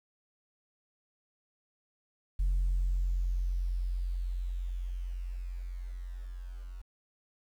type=tone with level ramp; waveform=sine; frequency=44.5 Hz; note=F1; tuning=33 cents sharp; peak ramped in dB=-23 to -40 dBFS; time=2.39-6.82 s; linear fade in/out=10 ms; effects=tanh soft clip ceiling -23 dBFS + 10-bit